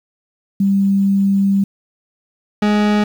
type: tone pair in turn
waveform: sine / 40% pulse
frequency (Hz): 196.9 / 208.9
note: G3 / G#3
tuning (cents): +8 / +10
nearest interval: minor second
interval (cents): 102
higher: second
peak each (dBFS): -11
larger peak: neither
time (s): 0.6-1.64 / 2.62-3.04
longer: first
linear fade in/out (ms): 5
effects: low-pass 4000 Hz 12 dB/octave + 7-bit